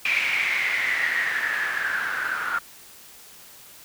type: noise with low-pass filter sweep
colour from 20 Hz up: blue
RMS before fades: -25 dBFS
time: 0.05-2.59 s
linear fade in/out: 5 ms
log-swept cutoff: 2400 to 1400 Hz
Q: 9.7
effects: white hiss -47 dBFS RMS until 3.84 s